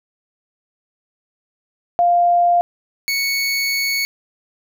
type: tone pair in turn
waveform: sine / 25% pulse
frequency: 698.5 / 2218 Hz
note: F5 / C#7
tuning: 0 / 0 cents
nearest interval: octave + minor sixth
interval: 2000 cents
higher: second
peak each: -11 / -14 dBFS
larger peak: first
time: 1.99-2.61 / 3.08-4.05 s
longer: second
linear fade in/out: 0 ms
effects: none